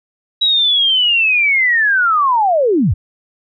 sine linear sweep, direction down, 3889 to 61.74 Hz, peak -10 dBFS, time 0.41-2.94 s, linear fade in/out 10 ms, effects none

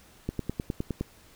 click train, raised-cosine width 3 ms, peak -16 dBFS, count 8, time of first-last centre 0.29-1.01 s, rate 9.72 Hz, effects pink hiss -56 dBFS RMS until 1.35 s

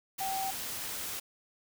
sine tone in noise, 772 Hz, G5, 27 cents flat, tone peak -32 dBFS, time 0.2-0.51 s, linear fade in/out 10 ms, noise white, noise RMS -38 dBFS, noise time 0.18-1.2 s, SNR +3 dB, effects none

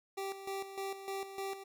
25% pulse tone with tremolo, 390.2 Hz, G4, 8 cents flat, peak -33 dBFS, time 0.17-1.64 s, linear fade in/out 10 ms, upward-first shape square, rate 3.3 Hz, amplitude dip 65%, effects none

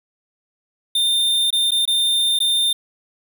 square tone with dropouts, 3614 Hz, A7, 46 cents sharp, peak -16 dBFS, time 0.95-2.73 s, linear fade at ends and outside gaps 5 ms, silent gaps 1.505-1.527 / 1.708-1.717 / 1.854-1.876 / 2.39-2.402 s, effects none

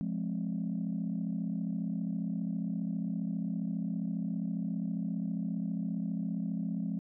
sine chord, F minor, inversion none, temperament just, 174.61 / 209.5 / 261.9 Hz, F3 / Ab3 / C4, 0 / +15 / +2 cents, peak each -34 / -34 / -38 dBFS, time 0.01-6.99 s, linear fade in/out 0 ms, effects tanh soft clip ceiling -25 dBFS

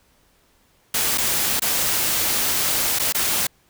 white noise with dropouts, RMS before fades -21 dBFS, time 0.94-3.47 s, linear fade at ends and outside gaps 5 ms, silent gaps 1.176-1.181 / 1.597-1.619 / 2.988-2.996 / 3.125-3.146 s, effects pink hiss -60 dBFS RMS until 3.69 s

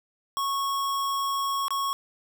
square tone with dropouts, 1102 Hz, C#6, 11 cents flat, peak -26 dBFS, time 0.37-1.93 s, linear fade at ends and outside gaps 0 ms, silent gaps 1.682-1.706 s, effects none

